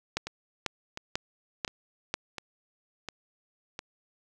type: two click trains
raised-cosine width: 0.2 ms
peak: -11 / -19 dBFS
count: 5 / 6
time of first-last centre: 0.17-2.14 / 0.27-3.791 s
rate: 2.03 / 1.42 Hz
effects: none